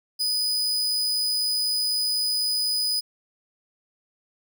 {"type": "tone", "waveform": "40% pulse", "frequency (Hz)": 4978, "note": "D#8", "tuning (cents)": 0, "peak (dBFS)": -21, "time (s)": [0.19, 3.01], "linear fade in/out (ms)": 20, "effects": []}